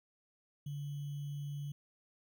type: tone with sample-and-hold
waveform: sine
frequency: 143.8 Hz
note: D3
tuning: 36 cents flat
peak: -38 dBFS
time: 0.66-1.72 s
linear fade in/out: 5 ms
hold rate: 3150 Hz
effects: none